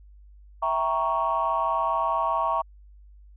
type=chord; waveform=sine; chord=E diminished seventh; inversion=none; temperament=equal with one note detuned; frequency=659.3 / 784 / 936.1 / 1108.7 Hz; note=E5 / G5 / Bb5 / Db6; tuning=0 / 0 / +7 / 0 cents; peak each=-28 / -31 / -26 / -25 dBFS; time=0.62-2.62 s; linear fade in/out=10 ms; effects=tanh soft clip ceiling -14 dBFS + added 50 Hz sine -47 dBFS peak until 3.36 s